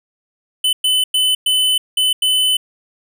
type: tone bursts at uneven times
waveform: square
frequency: 3020 Hz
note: F#7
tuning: 35 cents sharp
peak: -13 dBFS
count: 6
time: 0.64-0.73 / 0.84-1.04 / 1.14-1.35 / 1.46-1.78 / 1.97-2.13 / 2.22-2.57 s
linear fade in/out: 5 ms
effects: none